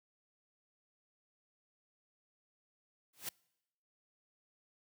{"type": "noise with exponential growth", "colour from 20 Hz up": "white", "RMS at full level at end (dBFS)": -36, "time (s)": [3.13, 3.29], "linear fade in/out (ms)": 5, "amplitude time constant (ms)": 34, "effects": ["noise-tail reverb RT60 0.9 s tail -26 dB re dry", "high-pass 100 Hz 12 dB/octave"]}